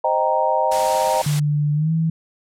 sine chord, C minor seventh, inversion none, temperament equal, 523.3 / 622.3 / 784 / 932.3 Hz, C5 / Eb5 / G5 / Bb5, 0 / 0 / 0 / 0 cents, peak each -23 / -21 / -22 / -20 dBFS, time 0.04-1.22 s, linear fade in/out 5 ms
white noise, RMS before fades -28 dBFS, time 0.71-1.4 s, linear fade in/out 10 ms
sine tone with pitch glide, 147.8 to 162.11 Hz, D3 to E3, +11 to -29 cents, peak -16 dBFS, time 1.26-2.1 s, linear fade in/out 5 ms, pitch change +160 cents, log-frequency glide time 1.74-1.92 s
effects low-pass 10000 Hz 12 dB/octave

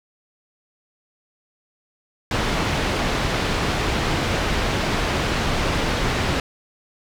pink low-pass noise, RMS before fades -22 dBFS, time 2.31-6.4 s, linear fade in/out 2 ms, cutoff 4100 Hz, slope 12 dB/octave, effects none

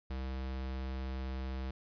square tone, 65.41 Hz, C2, in tune, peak -37 dBFS, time 0.1-1.71 s, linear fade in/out 5 ms, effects resampled to 11025 Hz + 12-bit

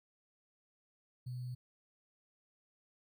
sine tone with sample-and-hold, 124.8 Hz, B2, 19 cents sharp, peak -39 dBFS, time 1.26-1.55 s, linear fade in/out 10 ms, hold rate 4410 Hz, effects none

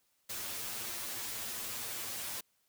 white noise with comb filter, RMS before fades -40 dBFS, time 0.29-2.41 s, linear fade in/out 10 ms, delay 8.8 ms, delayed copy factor +1, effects white hiss -75 dBFS RMS until 2.68 s

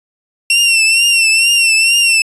sawtooth tone with vibrato, 2717 Hz, F7, 48 cents flat, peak -5 dBFS, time 0.5-2.22 s, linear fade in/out 2 ms, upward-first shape triangle, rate 2.2 Hz, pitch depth 68 cents each way, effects resampled to 24000 Hz

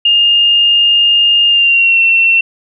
sine tone with pitch glide, 2825 to 2707 Hz, F7 to E7, +19 to +45 cents, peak -6 dBFS, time 0.05-2.41 s, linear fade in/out 5 ms, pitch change -74 cents, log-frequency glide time 1.47-2.01 s, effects none

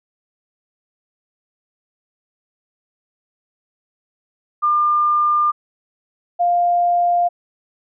sine tone pair in turn, 1200 / 700.5 Hz, D6 / F5, +37 / +5 cents, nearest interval major sixth, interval 932 cents, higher first, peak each -13 dBFS, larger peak neither, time 4.62-5.52 / 6.39-7.29 s, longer neither, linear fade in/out 20 ms, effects none

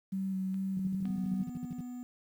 sine tone with vibrato, 190.5 Hz, G3, 49 cents flat, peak -31 dBFS, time 0.12-1.44 s, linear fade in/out 10 ms, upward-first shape square, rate 2.4 Hz, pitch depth 13 cents each way
clicks, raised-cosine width 0.3 ms, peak -41 / -36 dBFS, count 2, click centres 0.543 / 1.055 s
sine tone bursts, 174.61 Hz, F3, in tune, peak -35 dBFS, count 14, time 0.77-1.808 s, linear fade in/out 2 ms, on 24 ms, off 54 ms
triangle tone, 246.9 Hz, B3, in tune, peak -37 dBFS, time 1.05-2.03 s, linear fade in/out 0 ms
effects 10-bit

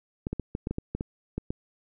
clicks, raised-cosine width 3 ms, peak -17 dBFS, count 11, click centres 0.269 / 0.33 / 0.397 / 0.551 / 0.671 / 0.71 / 0.784 / 0.95 / 1.009 / 1.38 / 1.505 s, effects none

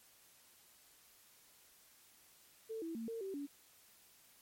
sine tone with pitch steps, 445.2 / 328.9 / 226.9 / 455.3 / 386.6 / 284.8 Hz, A4 / E4 / A#3 / A#4 / G4 / C#4, +20 / -4 / -47 / -41 / -24 / +47 cents, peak -40 dBFS, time 2.69-3.47 s, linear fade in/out 20 ms, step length 130 ms, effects white hiss -65 dBFS RMS until 4.41 s + MP3 64 kbps

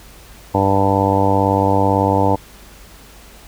harmonic tone, 98 Hz, G2, in tune, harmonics 1 / 2 / 3 / 4 / 5 / 6 / 7 / 8 / 9 / 10, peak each -19 / -23 / -20 / -27 / -20 / -23 / -24 / -24 / -18 / -28 dBFS, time 0.54-2.36 s, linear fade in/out 10 ms, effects added 50 Hz sine -43 dBFS peak until 3.47 s + pink hiss -43 dBFS RMS until 3.47 s

